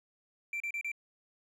triangle tone bursts, 2349 Hz, D7, in tune, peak -31 dBFS, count 4, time 0.53-0.917 s, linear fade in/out 2 ms, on 72 ms, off 33 ms, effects tanh soft clip ceiling -27 dBFS + resampled to 32000 Hz

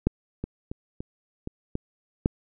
clicks, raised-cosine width 3 ms, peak -7 / -17 / -20 / -21 / -19 / -15 / -7 dBFS, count 7, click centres 0.07 / 0.44 / 0.715 / 1.005 / 1.474 / 1.754 / 2.259 s, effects none

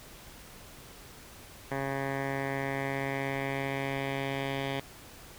10% pulse tone with low-pass filter sweep, 136.8 Hz, C#3, 23 cents flat, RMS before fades -33 dBFS, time 1.71-4.8 s, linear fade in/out 5 ms, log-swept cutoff 1600 to 3000 Hz, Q 2.6, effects pink hiss -50 dBFS RMS until 5.38 s

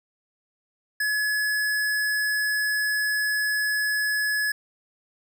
square tone, 1700 Hz, G#6, 40 cents sharp, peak -23 dBFS, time 1-4.52 s, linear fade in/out 5 ms, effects none

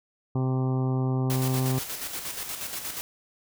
harmonic tone, 130 Hz, C3, 11 cents flat, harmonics 1 / 2 / 3 / 4 / 5 / 6 / 7 / 8 / 9, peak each -24 / -30 / -34 / -42 / -44 / -40 / -45 / -45 / -46 dBFS, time 0.35-1.79 s, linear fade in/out 5 ms
white noise with tremolo, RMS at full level -33 dBFS, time 1.3-3.01 s, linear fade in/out 0 ms, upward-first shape square, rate 8.4 Hz, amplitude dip 45%
effects none

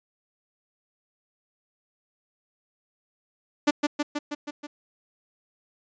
sawtooth tone with echo, 293.7 Hz, D4, in tune, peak -13 dBFS, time 3.67-3.71 s, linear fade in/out 10 ms, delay 160 ms, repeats 6, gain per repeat -3 dB, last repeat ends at 4.67 s, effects resampled to 16000 Hz

